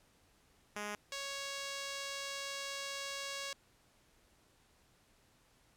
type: tone pair in turn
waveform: 5% pulse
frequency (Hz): 207.7 / 554.5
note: G#3 / C#5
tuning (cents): 0 / 0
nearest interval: octave + perfect fourth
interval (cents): 1700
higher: second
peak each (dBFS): -28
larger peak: neither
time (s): 0.76-0.95 / 1.12-3.53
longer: second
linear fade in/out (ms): 2
effects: pink hiss -69 dBFS RMS until 5.76 s + low-pass 12000 Hz 12 dB/octave